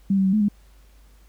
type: tone with pitch steps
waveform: sine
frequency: 195.9 / 192.3 / 190.2 / 214 / 205.3 Hz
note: G3 / G3 / F#3 / A3 / G#3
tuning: -1 / -33 / +48 / -48 / -20 cents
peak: -16 dBFS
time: 0.1-0.485 s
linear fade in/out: 5 ms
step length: 77 ms
effects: added 50 Hz sine -49 dBFS peak until 1.28 s + pink hiss -60 dBFS RMS until 1.28 s